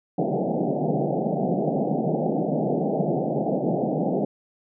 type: band-pass noise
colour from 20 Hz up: pink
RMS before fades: -24 dBFS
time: 0.18-4.25 s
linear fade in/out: 5 ms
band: 140 to 790 Hz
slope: 96 dB/octave
effects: none